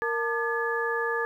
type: tone cluster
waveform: sine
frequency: 465.1 / 895 / 1196 / 1707 Hz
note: A#4 / A5 / D6 / G#6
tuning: -4 / +29 / +31 / +47 cents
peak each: -29 / -34 / -33 / -29 dBFS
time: 0.02-1.25 s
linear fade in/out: 0 ms
effects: 10-bit